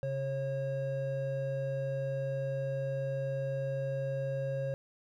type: tone pair together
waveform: triangle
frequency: 135.8 / 543.2 Hz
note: C#3 / C#5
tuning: -35 / -35 cents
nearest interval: 2 octaves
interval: 2400 cents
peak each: -33 / -32 dBFS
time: 0.03-4.74 s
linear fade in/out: 0 ms
effects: none